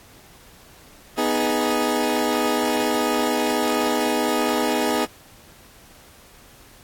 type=chord; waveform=20% pulse; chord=G# minor; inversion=first; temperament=equal; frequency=246.9 / 311.1 / 415.3 Hz; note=B3 / D#4 / G#4; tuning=0 / 0 / 0 cents; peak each=-19 dBFS; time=1.17-5.06 s; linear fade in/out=20 ms; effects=pink hiss -49 dBFS RMS until 6.83 s + AAC 64 kbps

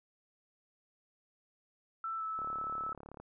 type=tone with pitch glide; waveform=sine; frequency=1329 to 1307.7 Hz; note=E6 to E6; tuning=+14 to -14 cents; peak=-35 dBFS; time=2.04-2.93 s; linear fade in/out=2 ms; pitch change=-28 cents; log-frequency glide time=2.17-2.23 s
type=click train; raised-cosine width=1 ms; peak=-34 dBFS; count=30; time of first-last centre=2.39-3.2 s; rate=35.8 Hz
effects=none

